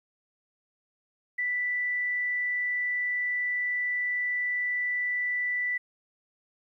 sine tone, 1975.5 Hz, B6, in tune, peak -26 dBFS, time 1.38-5.78 s, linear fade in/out 10 ms, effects 11-bit

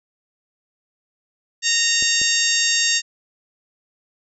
harmonic tone, 925 Hz, A#5, 14 cents flat, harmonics 2 / 3 / 4 / 5 / 6 / 7 / 8, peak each -24 / -24 / -24 / -24 / -24 / -24 / -24 dBFS, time 1.62-3.02 s, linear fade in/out 50 ms
clicks, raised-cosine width 2 ms, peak -21 dBFS, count 2, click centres 2.025 / 2.216 s
effects none

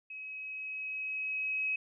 sine tone with level ramp, 2551 Hz, D#7, 43 cents sharp, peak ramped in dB -41 to -29 dBFS, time 0.1-1.76 s, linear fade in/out 5 ms, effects none

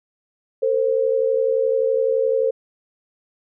sine tone pair together, 453.3 / 525 Hz, A#4 / C5, -48 / +6 cents, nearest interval minor third, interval 254 cents, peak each -19 dBFS, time 0.62-2.51 s, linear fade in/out 10 ms, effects none

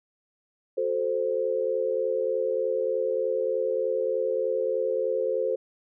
sine chord, F# diminished, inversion none, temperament equal, 370 / 440 / 523.3 Hz, F#4 / A4 / C5, 0 / 0 / 0 cents, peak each -32 / -28 / -26 dBFS, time 0.77-5.56 s, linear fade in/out 10 ms, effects none

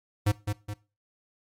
square tone with echo, 103.83 Hz, G#2, in tune, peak -21 dBFS, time 0.26-0.32 s, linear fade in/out 10 ms, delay 210 ms, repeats 2, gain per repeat -6 dB, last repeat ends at 0.74 s, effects noise-tail reverb RT60 0.3 s tail -19 dB re dry + MP3 64 kbps

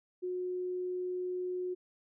sine tone, 363.3 Hz, F#4, 32 cents flat, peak -33 dBFS, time 0.22-1.75 s, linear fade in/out 20 ms, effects none

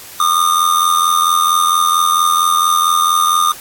square tone with amplitude modulation, 1215 Hz, D#6, 42 cents flat, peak -8 dBFS, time 0.2-3.52 s, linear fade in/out 2 ms, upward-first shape sine, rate 84.4 Hz, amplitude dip 70%, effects white hiss -34 dBFS RMS until 3.6 s + AAC 64 kbps

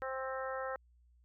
harmonic tone, 263.3 Hz, C4, 11 cents sharp, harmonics 2 / 3 / 4 / 5 / 6 / 7, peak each -39 / -45 / -46 / -43 / -48 / -48 dBFS, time 0.02-0.76 s, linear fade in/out 0 ms, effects added 60 Hz sine -63 dBFS peak until 1.24 s

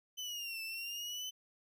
30% pulse exponential two-way sweep, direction down then up, 3051 to 2638 to 3051 Hz, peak -37 dBFS, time 0.17-1.31 s, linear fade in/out 20 ms, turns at 0.62 s, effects none

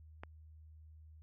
click, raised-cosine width 0.5 ms, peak -30 dBFS, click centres 0.235 s, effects added 78 Hz sine -54 dBFS peak until 1.22 s

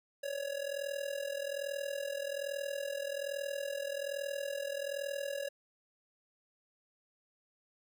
square tone with amplitude modulation, 560 Hz, C#5, 18 cents sharp, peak -33 dBFS, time 0.23-5.49 s, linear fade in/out 10 ms, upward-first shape sine, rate 41.2 Hz, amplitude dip 80%, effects none

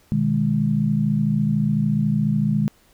sine chord, G# minor, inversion first, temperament equal with one note detuned, 123.47 / 153.78 / 207.7 Hz, B2 / D#3 / G#3, 0 / -20 / 0 cents, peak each -25 / -21 / -20 dBFS, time 0.12-2.68 s, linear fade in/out 0 ms, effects pink hiss -57 dBFS RMS until 2.93 s

